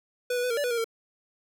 square tone with pitch steps, 493.7 / 488.8 / 498.5 / 463.2 / 579 / 490.9 / 469.6 / 455.3 Hz, B4 / B4 / B4 / A#4 / D5 / B4 / A#4 / A#4, -1 / -18 / +16 / -11 / -25 / -10 / +13 / -41 cents, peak -26 dBFS, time 0.3-0.844 s, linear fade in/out 5 ms, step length 68 ms, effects none

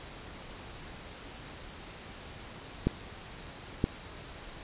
clicks, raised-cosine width 3 ms, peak -12 dBFS, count 2, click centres 2.87 / 3.841 s, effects pink hiss -46 dBFS RMS until 4.63 s + resampled to 8000 Hz

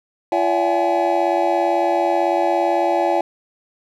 triangle tone cluster, 341.9 / 571 / 667 / 764 / 842 Hz, F4 / D5 / E5 / G5 / G#5, -37 / -49 / +20 / -45 / +24 cents, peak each -20 dBFS, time 0.32-3.21 s, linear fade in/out 2 ms, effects none

